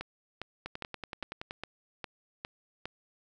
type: two click trains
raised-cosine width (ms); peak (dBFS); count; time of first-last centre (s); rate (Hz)
0.3; -21 / -22; 8 / 10; 0.01-2.856 / 0.66-1.509; 2.46 / 10.6
effects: none